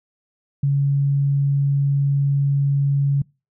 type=tone; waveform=sine; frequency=140.2 Hz; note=C#3; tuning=20 cents sharp; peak=-15 dBFS; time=0.63-3.22 s; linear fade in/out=5 ms; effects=noise-tail reverb RT60 0.3 s tail -26 dB re dry